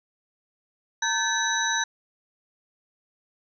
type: tone cluster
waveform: sine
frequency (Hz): 915 / 1544 / 1727 / 3891 / 6020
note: A#5 / G6 / A6 / B7 / F#8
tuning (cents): -32 / -27 / -33 / -27 / +29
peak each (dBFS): -29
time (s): 1.02-1.84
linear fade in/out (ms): 5
effects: none